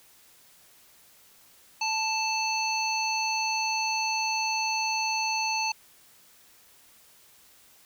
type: harmonic tone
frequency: 880 Hz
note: A5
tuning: in tune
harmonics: 1 / 3 / 5 / 7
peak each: -29 / -30 / -32 / -35 dBFS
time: 1.81-5.72 s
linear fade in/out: 5 ms
effects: white hiss -57 dBFS RMS until 7.85 s